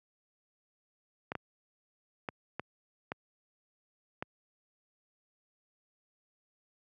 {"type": "clicks", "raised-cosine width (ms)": 0.5, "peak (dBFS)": -20, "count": 6, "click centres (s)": [1.319, 1.353, 2.288, 2.596, 3.119, 4.225], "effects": ["high-pass 100 Hz 12 dB/octave"]}